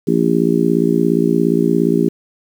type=harmonic tone; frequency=57.2 Hz; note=A#1; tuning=32 cents flat; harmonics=3 / 4 / 5 / 6 / 7; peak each=-18 / -18 / -18 / -18 / -18 dBFS; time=0.07-2.09 s; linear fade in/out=10 ms; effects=7-bit